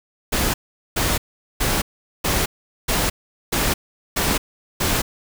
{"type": "noise bursts", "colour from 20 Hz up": "pink", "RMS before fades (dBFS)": -20, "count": 8, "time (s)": [0.32, 5.02], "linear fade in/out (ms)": 10, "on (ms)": 220, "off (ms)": 420, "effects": []}